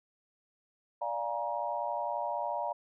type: chord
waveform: sine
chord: Bb dominant seventh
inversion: first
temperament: equal with one note detuned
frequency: 587.3 / 698.5 / 830.6 / 945.3 Hz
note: D5 / F5 / Ab5 / Bb5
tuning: 0 / 0 / 0 / +24 cents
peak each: -37 / -37 / -39 / -35 dBFS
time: 1.01-2.73 s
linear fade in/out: 10 ms
effects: none